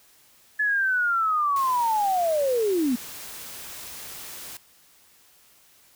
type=linear sweep; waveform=sine; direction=down; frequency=1723 to 229.8 Hz; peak=-20 dBFS; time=0.59-2.96 s; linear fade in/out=10 ms
type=noise; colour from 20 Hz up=white; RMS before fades=-39 dBFS; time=1.56-4.57 s; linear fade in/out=2 ms
effects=white hiss -57 dBFS RMS until 5.95 s